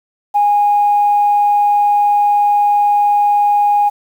sine tone, 823 Hz, G#5, 16 cents flat, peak -8 dBFS, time 0.34-3.9 s, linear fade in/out 20 ms, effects tanh soft clip ceiling -4 dBFS + 7-bit

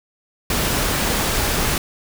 pink noise, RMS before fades -20 dBFS, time 0.5-1.78 s, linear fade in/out 2 ms, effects none

